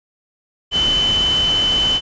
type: tone in noise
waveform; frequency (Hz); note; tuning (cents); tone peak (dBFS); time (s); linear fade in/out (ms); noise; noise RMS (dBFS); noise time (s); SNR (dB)
sine; 3034; F#7; +43; -14; 0.71-2.01; 50; pink; -25; 0.71-2.01; +8
effects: resampled to 16000 Hz